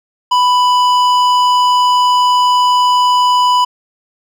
sine tone with hard clipping, 992 Hz, B5, 7 cents sharp, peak -10 dBFS, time 0.31-3.65 s, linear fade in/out 10 ms, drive 11 dB, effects none

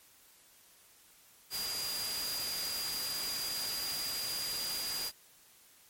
sine tone in noise, 4833 Hz, D8, 49 cents sharp, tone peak -36 dBFS, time 1.5-5.12 s, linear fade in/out 50 ms, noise white, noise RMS -39 dBFS, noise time 1.5-5.12 s, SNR 0 dB, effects white hiss -61 dBFS RMS until 5.89 s + MP3 64 kbps

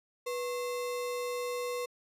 sine tone with sample-and-hold, 491 Hz, B4, 10 cents flat, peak -32 dBFS, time 0.26-1.86 s, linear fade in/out 10 ms, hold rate 1575 Hz, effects resampled to 32000 Hz

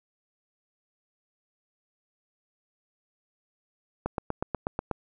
click train, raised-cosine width 1 ms, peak -14 dBFS, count 8, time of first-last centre 4.06-4.913 s, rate 8.21 Hz, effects none

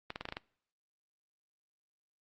clicks, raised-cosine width 0.3 ms, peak -22 dBFS, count 7, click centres 0.104 / 0.159 / 0.21 / 0.254 / 0.288 / 0.324 / 0.369 s, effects noise-tail reverb RT60 0.6 s tail -23 dB re dry + Opus 32 kbps

